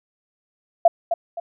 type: tone with echo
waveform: sine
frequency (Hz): 679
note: F5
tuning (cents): -49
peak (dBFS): -8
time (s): 0.85-0.88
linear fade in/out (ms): 5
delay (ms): 260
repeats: 2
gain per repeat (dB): -9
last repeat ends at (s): 1.4
effects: none